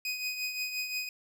25% pulse tone with tremolo, 2500 Hz, D#7, 8 cents sharp, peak -26 dBFS, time 0.05-1.09 s, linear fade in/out 2 ms, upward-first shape triangle, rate 5.7 Hz, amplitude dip 60%, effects none

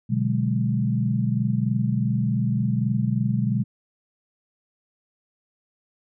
sine chord, G# half-diminished seventh, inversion first, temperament equal, 123.47 / 146.83 / 185 / 207.7 Hz, B2 / D3 / F#3 / G#3, 0 / 0 / 0 / 0 cents, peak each -23 / -28 / -28 / -25 dBFS, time 0.09-3.64 s, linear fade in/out 20 ms, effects none

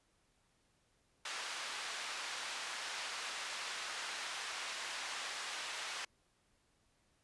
pink band-pass noise, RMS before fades -43 dBFS, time 1.25-6.05 s, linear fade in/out 5 ms, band 1100 to 6200 Hz, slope 12 dB/octave, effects pink hiss -75 dBFS RMS until 7.23 s + resampled to 24000 Hz

